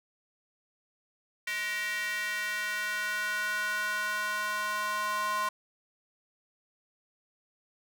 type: tone with high-pass filter sweep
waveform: square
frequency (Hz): 209.9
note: G#3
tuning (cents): +19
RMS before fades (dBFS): -32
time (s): 1.47-5.49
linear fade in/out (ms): 5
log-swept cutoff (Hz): 2000 to 1100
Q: 4
effects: none